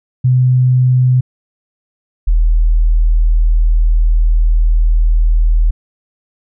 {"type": "tone pair in turn", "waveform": "sine", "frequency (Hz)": [127, 40], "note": ["B2", "D#1"], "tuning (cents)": [49, 49], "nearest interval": "octave + minor sixth", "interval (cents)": 2000, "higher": "first", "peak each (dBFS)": -7, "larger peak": "neither", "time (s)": [[0.24, 1.21], [2.27, 5.71]], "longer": "second", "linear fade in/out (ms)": 10, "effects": []}